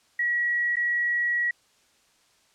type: tone with dropouts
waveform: sine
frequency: 1919 Hz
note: A#6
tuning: 50 cents sharp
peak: -22 dBFS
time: 0.19-1.51 s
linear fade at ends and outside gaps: 5 ms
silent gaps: 0.758-0.767 s
effects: white hiss -63 dBFS RMS until 2.54 s + low-pass 8000 Hz 12 dB/octave